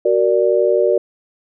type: chord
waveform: sine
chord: Gb augmented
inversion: none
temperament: equal with one note detuned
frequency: 374.5 / 466.2 / 587.3 Hz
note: Gb4 / Bb4 / D5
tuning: +21 / 0 / 0 cents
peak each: -16 dBFS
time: 0.05-0.98 s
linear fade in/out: 5 ms
effects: none